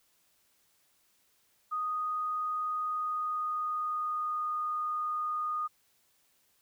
sine tone with pitch glide, 1242 to 1229.9 Hz, D#6 to D#6, -3 to -20 cents, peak -30 dBFS, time 1.71-5.68 s, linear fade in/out 20 ms, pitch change -17 cents, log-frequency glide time 2.85-4.52 s, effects white hiss -70 dBFS RMS until 6.61 s

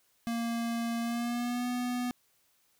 square tone with pitch glide, 232.5 to 246.3 Hz, A#3 to B3, -4 to -5 cents, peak -31 dBFS, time 0.27-2.11 s, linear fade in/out 0 ms, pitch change +99 cents, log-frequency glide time 1.01-1.67 s, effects white hiss -70 dBFS RMS until 2.79 s

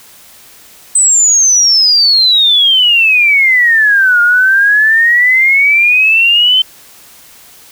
sine exponential two-way sweep, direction down then up, 8200 to 1412 to 3096 Hz, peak -5 dBFS, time 0.95-6.62 s, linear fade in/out 5 ms, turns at 4.21 s, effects white hiss -39 dBFS RMS until 7.71 s

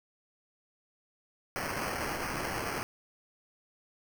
blue noise with sample-and-hold, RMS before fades -35 dBFS, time 1.56-2.83 s, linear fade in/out 0 ms, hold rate 3675 Hz, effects none

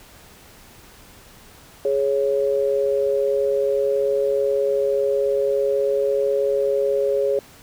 sine tone pair together, 415.3 / 553.6 Hz, G#4 / C#5, 0 / -2 cents, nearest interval perfect fourth, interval 498 cents, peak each -20 dBFS, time 1.85-7.39 s, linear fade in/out 2 ms, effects pink hiss -47 dBFS RMS until 7.62 s

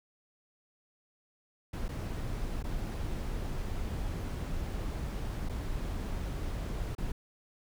brown noise with dropouts, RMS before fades -35 dBFS, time 1.73-7.12 s, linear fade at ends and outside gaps 5 ms, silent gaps 1.883-1.889 / 2.627-2.639 / 5.489-5.494 / 6.951-6.981 s, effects none

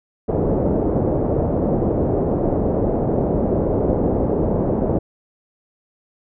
white low-pass noise, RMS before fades -19 dBFS, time 0.28-4.99 s, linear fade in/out 10 ms, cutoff 560 Hz, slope 24 dB/octave, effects none

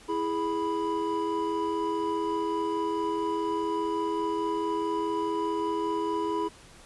triangle tone cluster, 330.4 / 415.2 / 987 Hz, E4 / G#4 / B5, +4 / 0 / -1 cents, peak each -29 dBFS, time 0.08-6.49 s, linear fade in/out 20 ms, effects pink hiss -52 dBFS RMS until 6.85 s + resampled to 24000 Hz

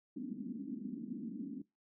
white band-pass noise, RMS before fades -43 dBFS, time 0.16-1.62 s, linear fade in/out 5 ms, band 200 to 280 Hz, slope 48 dB/octave, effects noise-tail reverb RT60 0.2 s tail -20 dB re dry

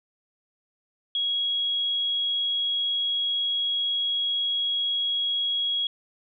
sine tone, 3314 Hz, G#7, 4 cents flat, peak -23 dBFS, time 1.15-5.87 s, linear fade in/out 2 ms, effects none

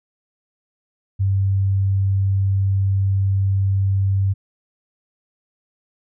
sine tone, 97.4 Hz, G2, 11 cents flat, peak -15 dBFS, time 1.19-4.34 s, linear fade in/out 20 ms, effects none

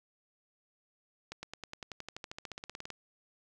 accelerating click train, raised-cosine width 0.2 ms, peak -24 dBFS, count 22, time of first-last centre 1.32-2.903 s, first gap 110 ms, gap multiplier 0.96, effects none

